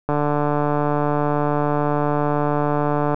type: click train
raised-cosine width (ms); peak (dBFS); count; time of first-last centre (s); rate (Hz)
1; -7; 450; 0.09-3.144; 147
effects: none